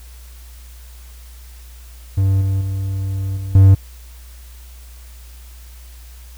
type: tone with level steps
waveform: triangle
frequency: 96.7 Hz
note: G2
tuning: 23 cents flat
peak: -10 / -13 / -17 / -21 / -3 dBFS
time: 2.17-3.75 s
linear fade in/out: 10 ms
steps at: 2.41 / 2.61 / 3.37 / 3.55 s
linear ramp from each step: 2 ms
effects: added 60 Hz sine -36 dBFS peak until 6.37 s + white hiss -47 dBFS RMS until 6.37 s